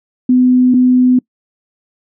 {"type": "tone pair in turn", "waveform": "sine", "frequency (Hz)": [251.9, 251.9], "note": ["B3", "B3"], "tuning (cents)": [34, 34], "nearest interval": "unison", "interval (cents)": 0, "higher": "neither", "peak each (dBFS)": -6, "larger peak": "neither", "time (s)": [[0.29, 0.74], [0.74, 1.19]], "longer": "neither", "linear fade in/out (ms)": 5, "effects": ["noise-tail reverb RT60 0.1 s tail -25 dB re dry"]}